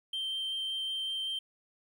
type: tone with vibrato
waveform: triangle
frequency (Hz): 3136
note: G7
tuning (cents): 0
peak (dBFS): -30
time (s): 0.13-1.39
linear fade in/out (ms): 5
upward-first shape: triangle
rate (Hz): 5.3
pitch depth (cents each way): 8
effects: tanh soft clip ceiling -26 dBFS + 12-bit

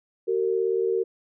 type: tone pair together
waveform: sine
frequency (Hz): 378.9 / 456.7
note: F#4 / A#4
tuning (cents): +41 / -36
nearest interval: minor third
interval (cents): 323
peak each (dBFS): -24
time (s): 0.27-1.04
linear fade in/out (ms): 20
effects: none

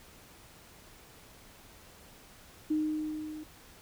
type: tone with level ramp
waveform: sine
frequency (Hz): 307.9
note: D#4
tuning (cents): -18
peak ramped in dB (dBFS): -25 to -40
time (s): 2.7-3.44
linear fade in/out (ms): 10
effects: pink hiss -55 dBFS RMS until 3.81 s

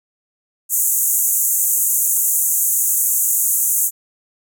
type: band-pass noise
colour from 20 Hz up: white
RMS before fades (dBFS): -17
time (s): 0.69-3.91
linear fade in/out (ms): 50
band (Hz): 6400 to 16000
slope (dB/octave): 96
effects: none

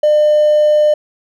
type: tone with hard clipping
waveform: triangle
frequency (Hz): 602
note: D5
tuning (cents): +43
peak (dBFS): -8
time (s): 0.03-0.94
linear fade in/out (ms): 5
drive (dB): 4
effects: none

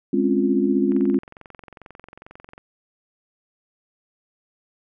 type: chord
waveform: sine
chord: Db major seventh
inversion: second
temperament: equal with one note detuned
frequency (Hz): 206.7 / 261.6 / 277.2 / 349.2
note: Ab3 / C4 / Db4 / F4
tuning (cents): -8 / 0 / 0 / 0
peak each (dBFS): -22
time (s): 0.13-1.19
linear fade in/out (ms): 5
type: click train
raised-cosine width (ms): 0.5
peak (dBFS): -26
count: 38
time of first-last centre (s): 0.92-2.579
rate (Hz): 22.3
effects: none

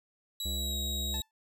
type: tone with pitch glide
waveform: sawtooth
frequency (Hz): 3900 to 3811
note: B7 to A#7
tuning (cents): -23 to +38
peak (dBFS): -31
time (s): 0.4-1.22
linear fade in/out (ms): 2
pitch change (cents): -39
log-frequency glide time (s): 0.56-0.75
type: harmonic tone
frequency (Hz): 69.3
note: C#2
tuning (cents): 0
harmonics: 1 / 3 / 5 / 7 / 9 / 10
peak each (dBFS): -34 / -44 / -50 / -54 / -55 / -59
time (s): 0.45-1.21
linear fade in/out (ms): 5
type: tone with exponential decay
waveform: sawtooth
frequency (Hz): 880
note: A5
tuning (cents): 0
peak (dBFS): -37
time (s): 1.14-1.31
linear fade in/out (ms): 1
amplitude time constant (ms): 35
effects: none

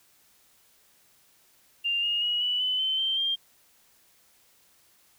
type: tone with pitch steps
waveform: sine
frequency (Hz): 2794 / 2848 / 2903 / 2958 / 3015 / 3073 / 3133 / 3193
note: F7 / F7 / F#7 / F#7 / F#7 / G7 / G7 / G7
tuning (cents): 0 / +33 / -34 / -1 / +32 / -35 / -2 / +31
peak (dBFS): -24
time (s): 1.84-3.36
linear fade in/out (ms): 20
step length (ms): 190
effects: white hiss -62 dBFS RMS until 5.18 s

